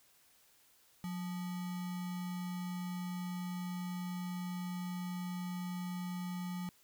sine tone with sample-and-hold, 180 Hz, F#3, 47 cents flat, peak -37 dBFS, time 1.04-6.69 s, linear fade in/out 0 ms, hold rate 1050 Hz, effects white hiss -67 dBFS RMS until 6.83 s

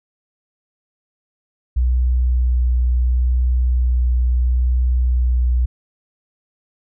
sine tone with vibrato, 61.74 Hz, B1, in tune, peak -13 dBFS, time 1.76-5.66 s, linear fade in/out 10 ms, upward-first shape sine, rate 0.73 Hz, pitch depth 11 cents each way, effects none

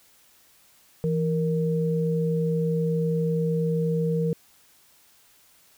sine tone pair together, 164.83 / 466.2 Hz, E3 / A#4, 0 / 0 cents, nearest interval octave + tritone, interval 1800 cents, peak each -23 / -26 dBFS, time 1.04-4.33 s, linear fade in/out 0 ms, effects white hiss -58 dBFS RMS until 5.77 s

